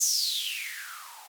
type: noise with band-pass filter sweep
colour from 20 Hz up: violet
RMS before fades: -31 dBFS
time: 0-1.28 s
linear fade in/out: 20 ms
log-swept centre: 6700 to 740 Hz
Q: 9.4
effects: none